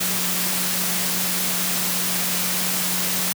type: tone in noise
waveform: sine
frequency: 181.5 Hz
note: F#3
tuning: 33 cents flat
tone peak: -31 dBFS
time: 0-3.33 s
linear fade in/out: 10 ms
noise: white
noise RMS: -23 dBFS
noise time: 0-3.33 s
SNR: -11 dB
effects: high-pass 100 Hz 12 dB/octave